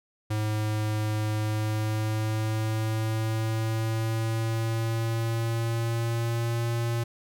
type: tone with pitch glide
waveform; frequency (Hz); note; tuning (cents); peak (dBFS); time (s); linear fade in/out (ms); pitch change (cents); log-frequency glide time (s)
square; 107.3 to 117.01; A2 to A#2; -43 to +7; -26; 0.3-7.04; 10; +150; 1.39-6.66
effects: none